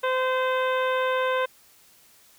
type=harmonic tone; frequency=515 Hz; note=C5; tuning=28 cents flat; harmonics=1 / 2 / 3 / 4 / 5 / 6 / 7; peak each=-24 / -27 / -30 / -37 / -37 / -41 / -40 dBFS; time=0.03-1.46 s; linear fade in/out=10 ms; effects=white hiss -56 dBFS RMS until 2.38 s